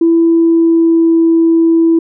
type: tone with pitch glide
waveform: sine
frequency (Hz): 332.7 to 330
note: E4 to E4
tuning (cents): +16 to +2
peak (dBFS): -5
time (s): 0.01-1.99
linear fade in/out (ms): 5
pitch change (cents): -14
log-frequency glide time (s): 0.16-1.16
effects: tanh soft clip ceiling -1 dBFS